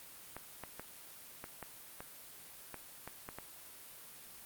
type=clicks; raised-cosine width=0.5 ms; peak=-28 dBFS; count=10; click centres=0.366 / 0.637 / 0.796 / 1.441 / 1.627 / 2.005 / 2.743 / 3.076 / 3.289 / 3.386 s; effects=white hiss -53 dBFS RMS until 4.45 s + Opus 32 kbps